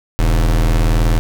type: tone pair together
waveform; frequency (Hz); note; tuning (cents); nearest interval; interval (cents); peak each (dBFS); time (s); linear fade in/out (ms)
square; 40.49 / 102.1; E1 / G#2; -30 / -29; octave + major third; 1601; -12 / -21; 0.19-1.19; 0
effects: none